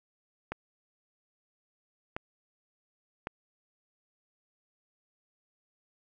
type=clicks; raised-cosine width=0.5 ms; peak=-19 dBFS; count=3; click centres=0.52 / 2.165 / 3.271 s; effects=none